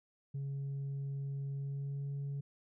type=tone with pitch glide; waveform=sine; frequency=138.59 to 140.36 Hz; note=C#3 to C#3; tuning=0 to +22 cents; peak=-34 dBFS; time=0.34-2.41 s; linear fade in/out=10 ms; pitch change=+22 cents; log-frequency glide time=1.53-2.1 s; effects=tanh soft clip ceiling -35 dBFS